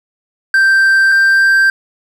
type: tone pair in turn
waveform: triangle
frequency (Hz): 1568 / 1575.3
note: G6 / G6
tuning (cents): 0 / +8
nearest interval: unison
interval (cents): 8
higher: second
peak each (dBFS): -5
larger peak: neither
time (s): 0.54-1.12 / 1.12-1.7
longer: neither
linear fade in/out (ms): 2
effects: none